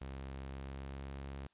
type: tone with pitch glide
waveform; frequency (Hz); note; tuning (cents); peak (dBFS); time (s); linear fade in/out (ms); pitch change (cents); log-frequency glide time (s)
sawtooth; 67.2 to 68.41; C2 to C#2; +47 to -22; -39; 0.01-1.47; 5; +31; 0.43-1.16
effects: white hiss -75 dBFS RMS until 1.53 s + resampled to 8000 Hz